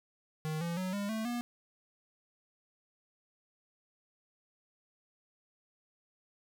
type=tone with pitch steps; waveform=square; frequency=155.9 / 170.01 / 185.4 / 202.2 / 220.5 / 240.4 Hz; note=D#3 / F3 / F#3 / G#3 / A3 / B3; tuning=+4 / -46 / +4 / -46 / +4 / -46 cents; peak=-34 dBFS; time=0.45-1.41 s; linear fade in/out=0 ms; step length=160 ms; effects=none